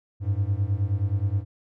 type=beating tone pair; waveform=triangle; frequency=94.9 / 104.4 Hz; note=F#2 / G#2; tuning=+44 / +10 cents; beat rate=9.5 Hz; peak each=-23 dBFS; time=0.2-1.45 s; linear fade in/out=50 ms; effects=none